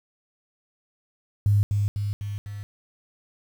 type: tone with echo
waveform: sine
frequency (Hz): 102.4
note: G#2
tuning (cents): -24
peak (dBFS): -16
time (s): 1.46-1.63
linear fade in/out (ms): 0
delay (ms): 250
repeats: 4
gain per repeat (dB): -4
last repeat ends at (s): 2.63
effects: 8-bit